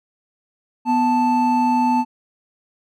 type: tone pair together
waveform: triangle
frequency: 246.9 / 880 Hz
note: B3 / A5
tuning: 0 / 0 cents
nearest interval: octave + minor seventh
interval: 2200 cents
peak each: -16 / -15 dBFS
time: 0.85-2.05 s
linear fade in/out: 50 ms
effects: none